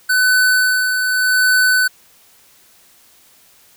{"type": "tone with tremolo", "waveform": "square", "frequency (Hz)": 1505, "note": "F#6", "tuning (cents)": 29, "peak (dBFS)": -11, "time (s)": [0.09, 1.88], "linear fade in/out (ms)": 10, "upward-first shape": "sine", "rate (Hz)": 0.84, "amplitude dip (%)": 45, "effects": ["white hiss -50 dBFS RMS until 3.76 s"]}